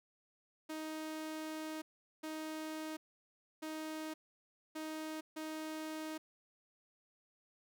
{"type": "tone bursts at uneven times", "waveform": "sawtooth", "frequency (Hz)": 312.9, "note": "D#4", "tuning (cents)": 10, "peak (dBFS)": -37, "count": 5, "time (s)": [[0.69, 1.82], [2.23, 2.97], [3.62, 4.14], [4.75, 5.21], [5.36, 6.18]], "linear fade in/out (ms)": 10, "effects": []}